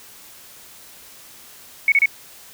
sine tone bursts, 2217 Hz, C#7, in tune, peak -11 dBFS, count 3, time 1.88-2.058 s, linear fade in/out 2 ms, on 40 ms, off 29 ms, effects white hiss -44 dBFS RMS until 2.53 s

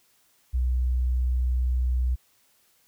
sine tone, 62.4 Hz, B1, 19 cents sharp, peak -21 dBFS, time 0.53-2.16 s, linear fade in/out 20 ms, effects white hiss -64 dBFS RMS until 2.87 s

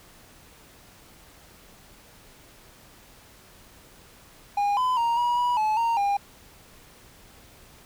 triangle tone with pitch steps, 814 / 1011 / 934 / 963 / 974 / 861 / 925 / 805 Hz, G#5 / B5 / A#5 / B5 / B5 / A5 / A#5 / G5, -35 / +40 / +3 / -44 / -24 / -38 / -14 / +46 cents, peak -19 dBFS, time 4.57-6.17 s, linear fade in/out 5 ms, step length 200 ms, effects pink hiss -52 dBFS RMS until 7.85 s

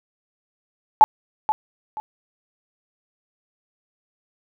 sine tone with echo, 862 Hz, A5, 36 cents flat, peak -5 dBFS, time 1.01-1.04 s, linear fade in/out 0 ms, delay 480 ms, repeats 2, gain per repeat -11 dB, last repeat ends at 2 s, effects none

